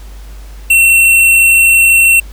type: tone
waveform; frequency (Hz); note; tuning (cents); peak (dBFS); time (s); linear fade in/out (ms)
square; 2713; E7; +49; -5; 0.7-2.2; 5
effects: added 50 Hz sine -27 dBFS peak until 2.32 s + pink hiss -41 dBFS RMS until 2.32 s